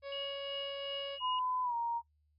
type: harmonic tone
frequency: 557 Hz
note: C#5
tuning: 8 cents sharp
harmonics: 1 / 2 / 3 / 4 / 5 / 6 / 7 / 8 / 9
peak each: -40 / -51 / -55 / -53 / -57 / -62 / -60 / -63 / -60 dBFS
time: 0.02-1.19 s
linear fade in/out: 50 ms
type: tone with tremolo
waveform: sine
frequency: 2878 Hz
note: F#7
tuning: 49 cents flat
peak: -37 dBFS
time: 0.12-1.39 s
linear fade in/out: 2 ms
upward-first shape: triangle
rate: 2.7 Hz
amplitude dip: 60%
type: tone with pitch glide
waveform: sine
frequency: 1009 to 936 Hz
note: B5 to A#5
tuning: +37 to +7 cents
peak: -32 dBFS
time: 1.2-2.02 s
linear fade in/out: 50 ms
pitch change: -130 cents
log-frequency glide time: 1.63-1.75 s
effects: noise-tail reverb RT60 0.1 s tail -21 dB re dry + added 75 Hz sine -70 dBFS peak until 2.38 s